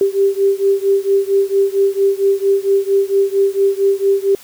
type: beating tone pair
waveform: sine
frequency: 392 / 396.4 Hz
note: G4 / G4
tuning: 0 / +19 cents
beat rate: 4.4 Hz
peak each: -14 / -15 dBFS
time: 0.01-4.35 s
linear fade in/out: 2 ms
effects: white hiss -41 dBFS RMS until 4.43 s